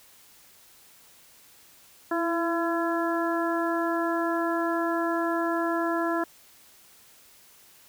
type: harmonic tone with a mistuned harmonic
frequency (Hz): 338.1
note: E4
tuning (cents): +44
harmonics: 1 / 2 / 3 / 4 / 5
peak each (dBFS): -27 / -30 / -32 / -33 / -34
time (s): 2.11-6.24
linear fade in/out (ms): 5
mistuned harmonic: 1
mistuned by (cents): -29
effects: white hiss -55 dBFS RMS until 7.88 s